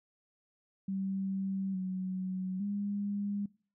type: tone with pitch steps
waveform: sine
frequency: 193.1 / 186.4 / 202.7 Hz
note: G3 / F#3 / G#3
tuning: -26 / +13 / -42 cents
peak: -32 dBFS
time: 0.88-3.46 s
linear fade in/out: 5 ms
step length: 860 ms
effects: noise-tail reverb RT60 0.4 s tail -22 dB re dry